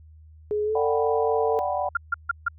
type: tone with pitch glide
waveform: sine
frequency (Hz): 420 to 450.1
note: G#4 to A4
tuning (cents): +19 to +39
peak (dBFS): -22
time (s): 0.51-1.59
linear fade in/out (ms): 0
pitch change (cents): +120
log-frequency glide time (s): 0.64-0.8
type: chord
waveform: sine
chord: G major seventh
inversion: second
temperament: equal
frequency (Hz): 587.3 / 740 / 784 / 987.8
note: D5 / F#5 / G5 / B5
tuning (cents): 0 / 0 / 0 / 0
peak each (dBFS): -28 / -27 / -31 / -31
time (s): 0.75-1.89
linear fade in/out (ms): 5
type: tone bursts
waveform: sine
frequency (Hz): 1395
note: F6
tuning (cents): -2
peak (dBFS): -19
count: 4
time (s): 1.95-2.484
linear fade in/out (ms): 5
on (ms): 21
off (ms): 150
effects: added 78 Hz sine -46 dBFS peak until 2.58 s